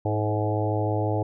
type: harmonic tone with a mistuned harmonic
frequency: 106 Hz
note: G#2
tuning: 36 cents sharp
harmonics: 1 / 3 / 4 / 5 / 6 / 7 / 8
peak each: -25 / -30 / -31 / -32 / -33 / -33 / -34 dBFS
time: 0.05-1.23 s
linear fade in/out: 5 ms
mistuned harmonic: 4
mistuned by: +23 cents
effects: none